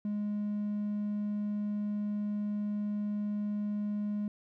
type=tone; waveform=triangle; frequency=207.7 Hz; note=G#3; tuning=in tune; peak=-28 dBFS; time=0.05-4.28 s; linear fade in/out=2 ms; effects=tanh soft clip ceiling -25 dBFS